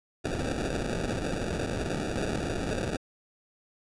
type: noise with sample-and-hold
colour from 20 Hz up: white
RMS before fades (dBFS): -31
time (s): 0.24-2.97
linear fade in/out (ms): 10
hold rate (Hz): 1050
effects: resampled to 22050 Hz